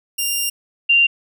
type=tone pair in turn; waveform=10% pulse / sine; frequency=2794 / 2778 Hz; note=F7 / F7; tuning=0 / -10 cents; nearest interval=unison; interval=10 cents; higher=first; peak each=-10 dBFS; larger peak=neither; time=0.18-0.5 / 0.89-1.07 s; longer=first; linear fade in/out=10 ms; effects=none